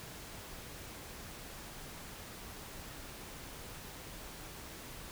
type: silence
effects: pink hiss -48 dBFS RMS until 5.11 s